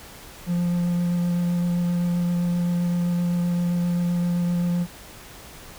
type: tone with vibrato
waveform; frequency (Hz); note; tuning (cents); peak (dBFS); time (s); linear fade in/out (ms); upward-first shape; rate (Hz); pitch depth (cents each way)
triangle; 174.61; F3; 0; -18; 0.46-4.87; 50; sine; 7.7; 10
effects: pink hiss -43 dBFS RMS until 5.78 s